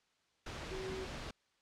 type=tone in noise; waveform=sine; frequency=378.4 Hz; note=F#4; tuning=39 cents sharp; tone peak=-41 dBFS; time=0.71-1.05 s; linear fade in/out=5 ms; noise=pink; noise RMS=-44 dBFS; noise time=0.46-1.31 s; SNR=0 dB; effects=white hiss -75 dBFS RMS until 1.61 s + low-pass 5000 Hz 12 dB/octave